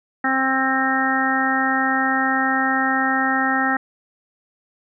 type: harmonic tone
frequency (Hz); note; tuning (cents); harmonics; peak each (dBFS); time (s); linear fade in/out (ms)
264.6; C4; +20; 1 / 2 / 3 / 4 / 5 / 6 / 7; -23 / -33 / -23 / -33 / -24 / -26 / -22; 0.24-3.77; 5
effects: none